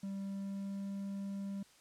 triangle tone with pitch glide, 196 to 197.59 Hz, G3 to G3, 0 to +14 cents, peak -36 dBFS, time 0.03-1.63 s, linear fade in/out 5 ms, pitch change +14 cents, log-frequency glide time 0.19-0.88 s, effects white hiss -64 dBFS RMS until 1.8 s + low-pass 9000 Hz 12 dB/octave

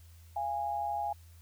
sine tone pair together, 690.5 / 823 Hz, F5 / G#5, -20 / -16 cents, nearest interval minor third, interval 304 cents, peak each -37 / -32 dBFS, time 0.36-1.13 s, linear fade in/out 5 ms, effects added 83 Hz sine -52 dBFS peak until 1.41 s + white hiss -64 dBFS RMS until 1.41 s

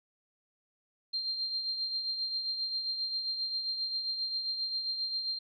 sine tone with tremolo, 4178 Hz, C8, 3 cents flat, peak -29 dBFS, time 1.13-5.39 s, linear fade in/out 10 ms, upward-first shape triangle, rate 7.5 Hz, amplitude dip 55%, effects none

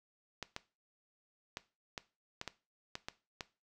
clicks, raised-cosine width 0.2 ms, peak -22 dBFS, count 9, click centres 0.427 / 0.564 / 1.571 / 1.978 / 2.414 / 2.477 / 2.954 / 3.085 / 3.408 s, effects noise-tail reverb RT60 0.3 s tail -17 dB re dry

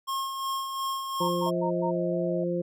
square tone with tremolo, 1077 Hz, C6, 50 cents sharp, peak -28 dBFS, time 0.07-1.51 s, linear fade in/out 20 ms, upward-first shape sine, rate 2.8 Hz, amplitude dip 45%
sine tone bursts, 924 Hz, A#5, 16 cents flat, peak -29 dBFS, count 4, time 1.2-1.914 s, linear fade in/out 20 ms, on 96 ms, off 110 ms
harmonic tone, 174.61 Hz, F3, in tune, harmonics 1 / 2 / 3, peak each -30 / -30 / -30 dBFS, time 1.2-2.62 s, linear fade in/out 10 ms
sine tone with vibrato, 636 Hz, D#5, 38 cents sharp, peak -32 dBFS, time 1.46-2.44 s, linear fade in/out 5 ms, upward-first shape square, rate 3 Hz, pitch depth 18 cents each way
effects none

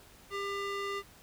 square tone with band-pass filter, 399.1 Hz, G4, 31 cents sharp, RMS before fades -36 dBFS, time 0.3-1.03 s, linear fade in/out 50 ms, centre 1700 Hz, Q 0.71, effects pink hiss -57 dBFS RMS until 1.22 s

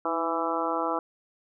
harmonic tone with a mistuned harmonic, 166.1 Hz, E3, 13 cents sharp, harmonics 2 / 3 / 4 / 5 / 6 / 7 / 8, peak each -33 / -33 / -33 / -33 / -33 / -33 / -33 dBFS, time 0.05-0.99 s, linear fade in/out 2 ms, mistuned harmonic 2, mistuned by -41 cents, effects none

